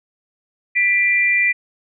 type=tone pair together; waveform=sine; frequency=1975.5 / 2372 Hz; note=B6 / D7; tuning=0 / +17 cents; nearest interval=minor third; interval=317 cents; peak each=-16 dBFS; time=0.75-1.53 s; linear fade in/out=20 ms; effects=none